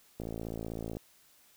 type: click train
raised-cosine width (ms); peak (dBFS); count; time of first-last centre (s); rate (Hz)
2; -25; 44; 0.2-0.969; 55.9
effects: white hiss -63 dBFS RMS until 1.56 s